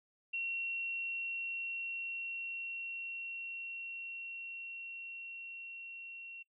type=tone with level ramp; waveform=sine; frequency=2731 Hz; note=F7; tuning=39 cents flat; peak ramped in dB=-34 to -45 dBFS; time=0.33-6.43 s; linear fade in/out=10 ms; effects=noise-tail reverb RT60 0.1 s tail -21 dB re dry